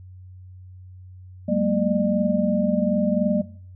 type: tone cluster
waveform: sine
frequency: 190.6 / 211.3 / 234.3 / 602 Hz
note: G3 / G#3 / A#3 / D5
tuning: -48 / +30 / +9 / +43 cents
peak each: -24 dBFS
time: 1.48-3.42 s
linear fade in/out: 10 ms
effects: noise-tail reverb RT60 0.5 s tail -17 dB re dry + added 92 Hz sine -40 dBFS peak until 3.75 s